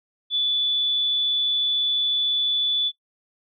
sine tone, 3466 Hz, A7, 27 cents flat, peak -19 dBFS, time 0.3-2.92 s, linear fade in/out 50 ms, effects noise-tail reverb RT60 0.1 s tail -19 dB re dry

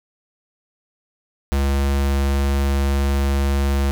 square tone, 69.3 Hz, C#2, in tune, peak -17 dBFS, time 1.52-3.91 s, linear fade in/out 0 ms, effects none

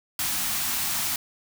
white band-stop noise, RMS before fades -27 dBFS, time 0.19-1.16 s, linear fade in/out 2 ms, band 330 to 660 Hz, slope 48 dB/octave, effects none

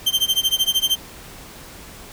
40% pulse tone with tremolo, 3136 Hz, G7, in tune, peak -13 dBFS, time 0.06-0.96 s, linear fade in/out 10 ms, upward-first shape sine, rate 13 Hz, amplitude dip 95%, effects pink hiss -40 dBFS RMS until 2.12 s

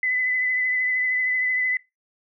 sine tone with vibrato, 2012 Hz, B6, 32 cents sharp, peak -20 dBFS, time 0.03-1.77 s, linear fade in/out 2 ms, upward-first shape sine, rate 13 Hz, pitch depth 21 cents each way, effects noise-tail reverb RT60 0.2 s tail -19 dB re dry

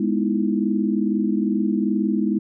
sine chord, E major seventh, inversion first, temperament equal with one note detuned, 207.7 / 246.9 / 311.1 / 333.5 Hz, G#3 / B3 / D#4 / E4, 0 / 0 / 0 / +20 cents, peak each -21 / -25 / -25 / -26 dBFS, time 0-2.39 s, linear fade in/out 5 ms, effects none

